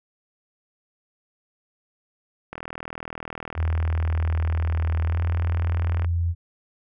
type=click train; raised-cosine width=0.5 ms; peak=-18 dBFS; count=142; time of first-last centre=2.53-6.046 s; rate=40.1 Hz
type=tone with pitch glide; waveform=sine; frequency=81.6 to 85.11 Hz; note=E2 to F2; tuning=-17 to -44 cents; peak=-20 dBFS; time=3.55-6.35 s; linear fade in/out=50 ms; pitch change=+73 cents; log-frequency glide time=5.03-5.2 s
effects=none